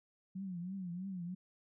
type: tone with vibrato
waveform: sine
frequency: 183.2 Hz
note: F#3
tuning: 17 cents flat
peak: -39 dBFS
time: 0.35-1.35 s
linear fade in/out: 10 ms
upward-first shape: triangle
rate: 3.1 Hz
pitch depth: 140 cents each way
effects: none

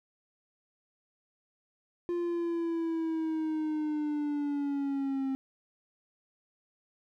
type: linear sweep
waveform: triangle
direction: down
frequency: 349.5 to 266.1 Hz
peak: -27 dBFS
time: 2.09-5.35 s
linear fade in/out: 0 ms
effects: none

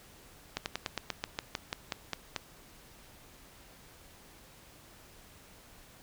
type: slowing click train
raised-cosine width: 0.2 ms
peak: -15 dBFS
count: 13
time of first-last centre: 0.57-2.363 s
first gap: 89 ms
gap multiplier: 1.09
effects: pink hiss -56 dBFS RMS until 6.02 s

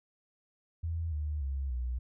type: tone with pitch steps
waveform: sine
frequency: 82.7 / 74.97 / 67.95 / 61.6 Hz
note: E2 / D2 / C#2 / B1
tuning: +6 / +36 / -34 / -4 cents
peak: -31 dBFS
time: 0.83-1.99 s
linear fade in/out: 10 ms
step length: 290 ms
effects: none

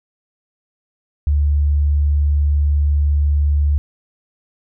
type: tone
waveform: sine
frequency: 72.9 Hz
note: D2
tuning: 12 cents flat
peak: -12 dBFS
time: 1.27-3.78 s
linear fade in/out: 0 ms
effects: none

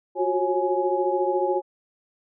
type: tone cluster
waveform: sine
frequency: 358.9 / 372.9 / 545 / 838 Hz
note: F4 / F#4 / C#5 / G#5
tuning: +47 / +14 / -29 / +15 cents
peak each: -26 dBFS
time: 0.15-1.62 s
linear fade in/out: 50 ms
effects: none

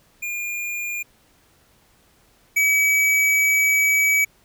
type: tone pair in turn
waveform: square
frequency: 2417 / 2281 Hz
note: D7 / C#7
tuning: +49 / +49 cents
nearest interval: minor second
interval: 100 cents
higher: first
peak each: -26 / -16 dBFS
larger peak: second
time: 0.22-1.03 / 2.56-4.25 s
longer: second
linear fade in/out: 10 ms
effects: pink hiss -58 dBFS RMS until 4.44 s

